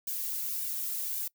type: noise with flanger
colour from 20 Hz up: violet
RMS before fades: -34 dBFS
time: 0.07-1.28 s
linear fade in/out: 5 ms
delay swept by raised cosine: 1.5 to 2.7 ms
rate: 1.8 Hz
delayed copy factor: -1
effects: noise-tail reverb RT60 0.1 s tail -23 dB re dry